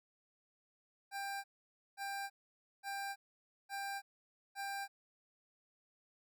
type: tone bursts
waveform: 25% pulse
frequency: 793 Hz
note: G5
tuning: 20 cents sharp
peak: -36 dBFS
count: 5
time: 1.11-4.88 s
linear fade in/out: 50 ms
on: 330 ms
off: 530 ms
effects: none